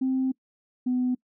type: tone pair in turn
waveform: sine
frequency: 261.6 / 250.9 Hz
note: C4 / B3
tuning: 0 / +28 cents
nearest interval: minor second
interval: 72 cents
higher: first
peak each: -21 dBFS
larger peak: neither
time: 0.01-0.32 / 0.86-1.15 s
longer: first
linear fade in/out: 10 ms
effects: noise-tail reverb RT60 0.1 s tail -24 dB re dry + tanh soft clip ceiling -18 dBFS